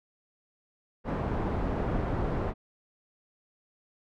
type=low-pass noise; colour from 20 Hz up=pink; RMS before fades=-30 dBFS; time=1.04-2.54 s; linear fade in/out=50 ms; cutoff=930 Hz; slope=12 dB/octave; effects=none